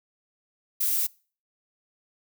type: noise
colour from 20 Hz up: violet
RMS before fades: -25 dBFS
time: 0.8-1.07 s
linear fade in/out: 10 ms
effects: noise-tail reverb RT60 0.4 s tail -24 dB re dry